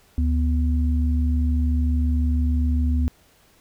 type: tone pair together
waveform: sine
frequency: 73.4 / 246.9 Hz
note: D2 / B3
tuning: 0 / 0 cents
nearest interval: octave + major sixth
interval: 2100 cents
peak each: -18 / -26 dBFS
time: 0.18-3.08 s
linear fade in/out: 0 ms
effects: pink hiss -57 dBFS RMS until 3.6 s